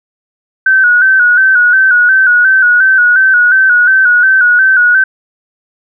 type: tone with vibrato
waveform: sine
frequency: 1499 Hz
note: F#6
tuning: 22 cents sharp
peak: -4 dBFS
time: 0.66-5.04 s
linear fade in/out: 5 ms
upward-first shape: square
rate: 2.8 Hz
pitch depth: 51 cents each way
effects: none